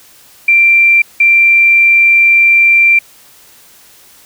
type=tone bursts at uneven times; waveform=sine; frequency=2360 Hz; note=D7; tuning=8 cents sharp; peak=-4 dBFS; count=2; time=0.48-1.02 / 1.2-2.99 s; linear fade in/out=5 ms; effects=white hiss -42 dBFS RMS until 4.25 s